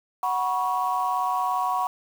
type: chord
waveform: sine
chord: F# suspended fourth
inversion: none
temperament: equal with one note detuned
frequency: 740 / 971.4 / 1108.7 Hz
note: F#5 / B5 / C#6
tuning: 0 / -29 / 0 cents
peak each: -26 dBFS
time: 0.23-1.87 s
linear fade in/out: 2 ms
effects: tanh soft clip ceiling -14 dBFS + 7-bit